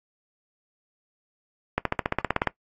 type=accelerating click train; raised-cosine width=0.5 ms; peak=-7 dBFS; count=12; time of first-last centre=1.78-2.473 s; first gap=73 ms; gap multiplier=0.97; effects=noise-tail reverb RT60 0.1 s tail -19 dB re dry + AAC 32 kbps